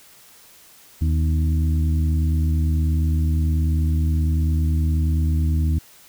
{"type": "harmonic tone with a mistuned harmonic", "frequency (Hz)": 78.6, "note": "D#2", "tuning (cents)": 18, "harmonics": [1, 2, 3, 4], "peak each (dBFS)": [-17, -26, -30, -34], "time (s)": [1.01, 5.79], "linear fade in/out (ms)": 10, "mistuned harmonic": 3, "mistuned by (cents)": 71, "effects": ["white hiss -49 dBFS RMS until 6.08 s"]}